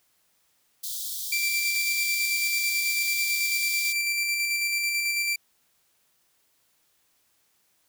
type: high-pass noise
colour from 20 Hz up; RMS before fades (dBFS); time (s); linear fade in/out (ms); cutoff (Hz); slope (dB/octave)
white; -33; 0.83-3.93; 10; 3300; 96
type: tone with tremolo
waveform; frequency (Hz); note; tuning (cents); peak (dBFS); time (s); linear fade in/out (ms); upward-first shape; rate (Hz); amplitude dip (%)
sawtooth; 2349; D7; 0; -20; 1.32-5.36; 5; square; 9.1; 25
effects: white hiss -68 dBFS RMS until 7.88 s